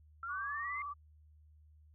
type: linear sweep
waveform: sine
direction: up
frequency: 1335 to 2126 Hz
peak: -39 dBFS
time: 0.23-0.82 s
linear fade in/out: 2 ms
type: tone with vibrato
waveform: sine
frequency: 1153 Hz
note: D6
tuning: 32 cents flat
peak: -39 dBFS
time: 0.28-0.94 s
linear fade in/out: 20 ms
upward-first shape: square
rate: 19 Hz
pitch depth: 33 cents each way
effects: added 76 Hz sine -59 dBFS peak until 1.94 s